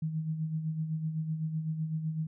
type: tone with tremolo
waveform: sine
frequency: 158.1 Hz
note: D#3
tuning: 28 cents sharp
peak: -28 dBFS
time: 0.02-2.27 s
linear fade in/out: 5 ms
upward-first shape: sine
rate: 7.9 Hz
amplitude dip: 55%
effects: none